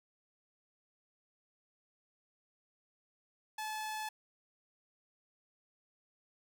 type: tone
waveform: sawtooth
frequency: 863 Hz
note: A5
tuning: 34 cents flat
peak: -34 dBFS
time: 3.58-4.09 s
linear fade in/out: 5 ms
effects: none